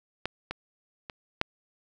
clicks, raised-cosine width 0.3 ms, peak -13 / -17 / -22 / -8 dBFS, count 4, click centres 0.256 / 0.51 / 1.098 / 1.414 s, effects none

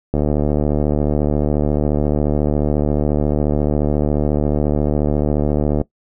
click train, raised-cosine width 2 ms, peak -4 dBFS, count 422, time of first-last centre 0.14-5.814 s, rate 74.2 Hz, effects noise-tail reverb RT60 0.1 s tail -19 dB re dry

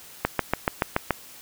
click train, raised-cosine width 0.5 ms, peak -5 dBFS, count 7, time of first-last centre 0.25-1.107 s, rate 7 Hz, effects white hiss -46 dBFS RMS until 1.41 s

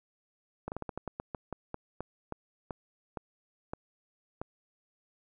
slowing click train, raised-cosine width 1 ms, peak -22 dBFS, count 17, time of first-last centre 0.68-4.415 s, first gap 39 ms, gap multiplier 1.21, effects none

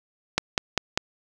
click train, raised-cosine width 0.2 ms, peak -3 dBFS, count 4, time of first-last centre 0.38-0.975 s, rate 5.04 Hz, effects none

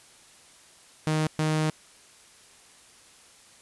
sawtooth tone bursts at uneven times, 155.56 Hz, D#3, in tune, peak -19 dBFS, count 2, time 1.07-1.27 / 1.39-1.7 s, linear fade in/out 0 ms, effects white hiss -54 dBFS RMS until 3.61 s + resampled to 24000 Hz

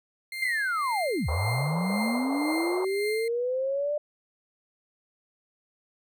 35% pulse tone with tremolo, 2100 Hz, C7, 6 cents sharp, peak -29 dBFS, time 0.32-3.28 s, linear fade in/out 2 ms, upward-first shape triangle, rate 1.9 Hz, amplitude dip 70%
sine linear two-way sweep, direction down then up, 2116 to 71.3 to 599 Hz, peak -25 dBFS, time 0.42-3.98 s, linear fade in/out 5 ms, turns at 1.28 s
white band-pass noise, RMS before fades -34 dBFS, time 1.28-2.85 s, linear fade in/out 5 ms, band 460 to 1100 Hz, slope 48 dB/octave
effects none

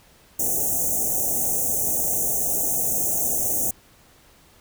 white band-stop noise, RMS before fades -23 dBFS, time 0.39-3.71 s, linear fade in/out 5 ms, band 810 to 6000 Hz, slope 96 dB/octave, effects pink hiss -54 dBFS RMS until 4.6 s

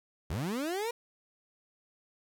30% pulse linear sweep, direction up, 62.5 to 486 Hz, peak -29 dBFS, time 0.3-0.91 s, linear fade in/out 5 ms, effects 10-bit

